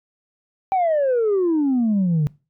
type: exponential sweep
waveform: sine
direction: down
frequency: 783 to 144 Hz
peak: -14 dBFS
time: 0.72-2.27 s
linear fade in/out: 0 ms
effects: noise-tail reverb RT60 0.3 s tail -23 dB re dry + tanh soft clip ceiling -14 dBFS